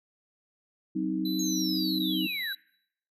sine chord, C diminished, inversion second, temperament just, 188.37 / 261.6 / 314 Hz, Gb3 / C4 / Eb4, +31 / 0 / +16 cents, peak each -32 / -33 / -29 dBFS, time 0.95-2.27 s, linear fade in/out 10 ms
square tone with pitch glide, 4000 to 3922 Hz, B7 to B7, +21 to -13 cents, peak -35 dBFS, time 1.25-2.55 s, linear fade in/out 5 ms, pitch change -34 cents, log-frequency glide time 1.54-1.75 s
sine linear sweep, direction down, 6645 to 1512 Hz, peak -32 dBFS, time 1.39-2.53 s, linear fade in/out 5 ms
effects noise-tail reverb RT60 0.7 s tail -22 dB re dry

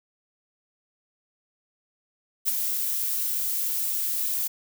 violet noise with ADSR envelope, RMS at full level -22 dBFS, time 2.45-4.48 s, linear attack 34 ms, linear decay 17 ms, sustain -5 dB, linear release 12 ms, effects none

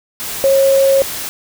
sine tone in noise, 544 Hz, C#5, 33 cents flat, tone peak -8 dBFS, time 0.44-1.02 s, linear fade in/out 0 ms, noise white, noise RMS -24 dBFS, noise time 0.2-1.29 s, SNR +13 dB, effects none

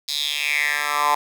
10% pulse tone with high-pass filter sweep, 146.83 Hz, D3, in tune, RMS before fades -22 dBFS, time 0.08-1.15 s, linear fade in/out 5 ms, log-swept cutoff 4400 to 930 Hz, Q 5.1, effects none

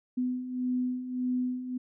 sine beating tone pair, 249.9 / 251.6 Hz, B3 / B3, +21 / +32 cents, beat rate 1.7 Hz, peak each -35 / -29 dBFS, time 0.17-1.78 s, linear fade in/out 10 ms, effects none

